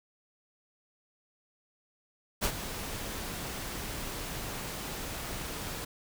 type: noise with ADSR envelope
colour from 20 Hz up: pink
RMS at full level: -27 dBFS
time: 2.41-5.85 s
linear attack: 32 ms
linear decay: 70 ms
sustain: -11 dB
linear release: 7 ms
effects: none